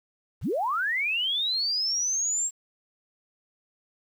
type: linear sweep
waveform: sine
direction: up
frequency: 36.53 to 7620 Hz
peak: -24 dBFS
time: 0.41-2.51 s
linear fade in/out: 50 ms
effects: 9-bit